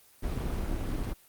brown noise with amplitude modulation, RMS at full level -29 dBFS, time 0.22-1.14 s, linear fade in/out 20 ms, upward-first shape sine, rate 290 Hz, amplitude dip 55%, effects white hiss -59 dBFS RMS until 1.28 s + Opus 24 kbps

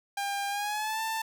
sawtooth tone with pitch glide, 801 to 888.8 Hz, G5 to A5, +37 to +17 cents, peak -26 dBFS, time 0.17-1.22 s, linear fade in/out 5 ms, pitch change +180 cents, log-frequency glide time 0.49-1.01 s, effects none

